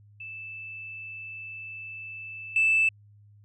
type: tone with level steps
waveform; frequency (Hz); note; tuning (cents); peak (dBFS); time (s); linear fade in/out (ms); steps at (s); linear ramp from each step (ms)
sine; 2637; E7; 0; -37 / -18; 0.2-2.89; 5; 2.56; 2
effects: tanh soft clip ceiling -15 dBFS + added 103 Hz sine -52 dBFS peak until 3.44 s